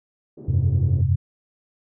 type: band-pass noise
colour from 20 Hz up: white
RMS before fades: -39 dBFS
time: 0.37-1.02 s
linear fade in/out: 5 ms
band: 150 to 370 Hz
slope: 24 dB/octave
type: chord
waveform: sine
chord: F suspended second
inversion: none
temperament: just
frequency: 87.31 / 98.22 / 130.96 Hz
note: F2 / G2 / C3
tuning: 0 / +4 / +2 cents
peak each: -21 dBFS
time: 0.48-1.16 s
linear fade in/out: 10 ms
effects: none